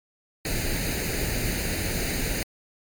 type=noise with comb filter; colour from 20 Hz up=pink; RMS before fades=-27 dBFS; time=0.45-2.43 s; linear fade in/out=2 ms; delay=0.45 ms; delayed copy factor=+0.75; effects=MP3 96 kbps